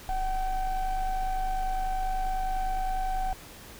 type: ring-modulated tone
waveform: triangle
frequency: 390 Hz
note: G4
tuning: 9 cents flat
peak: -21 dBFS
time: 0.09-3.33 s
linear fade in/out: 2 ms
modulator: 365 Hz
effects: pink hiss -47 dBFS RMS until 3.79 s